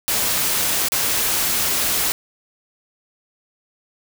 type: noise with dropouts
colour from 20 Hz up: white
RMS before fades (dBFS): -20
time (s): 0.08-2.12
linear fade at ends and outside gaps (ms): 0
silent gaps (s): 0.885-0.92
effects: none